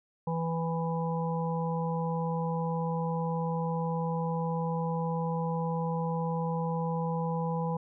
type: harmonic tone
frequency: 165.3 Hz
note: E3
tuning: 5 cents sharp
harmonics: 1 / 3 / 5 / 6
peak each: -30 / -35 / -37 / -38 dBFS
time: 0.27-7.77 s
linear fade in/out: 5 ms
effects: none